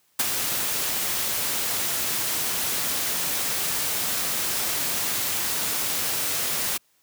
white noise with ADSR envelope, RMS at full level -20 dBFS, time 0.19-6.78 s, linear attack 8 ms, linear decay 30 ms, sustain -6 dB, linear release 15 ms, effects white hiss -65 dBFS RMS until 7.02 s + high-pass 60 Hz 12 dB/octave

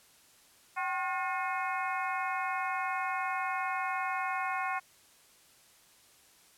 harmonic tone with a mistuned harmonic, 360 Hz, F#4, 47 cents flat, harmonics 2 / 3 / 4 / 5 / 6 / 7, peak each -35 / -35 / -38 / -42 / -40 / -43 dBFS, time 0.76-4.8 s, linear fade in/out 20 ms, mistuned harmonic 2, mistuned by +100 cents, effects white hiss -61 dBFS RMS until 6.57 s + low-pass 12000 Hz 12 dB/octave

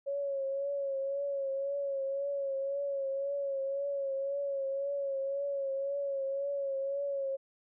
sine tone with vibrato, 553 Hz, C#5, 4 cents flat, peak -31 dBFS, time 0.06-7.37 s, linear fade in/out 20 ms, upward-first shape triangle, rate 1.9 Hz, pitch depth 46 cents each way, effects none

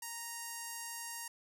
5% pulse tone with notch filter, 932.3 Hz, A#5, in tune, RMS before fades -44 dBFS, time 0.02-1.28 s, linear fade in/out 5 ms, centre 3500 Hz, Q 1.2, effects none

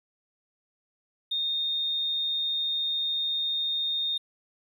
triangle tone, 3673 Hz, A#7, 26 cents flat, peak -22 dBFS, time 1.31-4.18 s, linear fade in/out 10 ms, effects tanh soft clip ceiling -24 dBFS

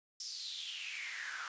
pink noise with high-pass filter sweep, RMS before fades -43 dBFS, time 0.2-1.48 s, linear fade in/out 2 ms, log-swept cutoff 5400 to 1300 Hz, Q 6.6, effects resampled to 16000 Hz

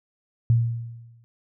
sine tone with exponential decay, 116.54 Hz, A#2, in tune, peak -13 dBFS, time 0.5-1.24 s, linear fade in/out 0 ms, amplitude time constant 160 ms, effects none

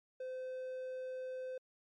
triangle tone, 514 Hz, C5, 31 cents flat, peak -38 dBFS, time 0.2-1.58 s, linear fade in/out 5 ms, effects MP3 48 kbps

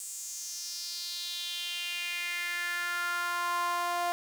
sawtooth tone with high-pass filter sweep, 349.2 Hz, F4, in tune, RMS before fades -34 dBFS, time 0-4.12 s, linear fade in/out 0 ms, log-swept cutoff 8000 to 770 Hz, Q 3.9, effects 9-bit

